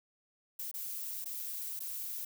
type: noise with dropouts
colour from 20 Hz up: violet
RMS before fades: -40 dBFS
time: 0.59-2.25 s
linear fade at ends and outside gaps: 5 ms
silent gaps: 0.714-0.74 / 1.245-1.256 / 1.793-1.803 s
effects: none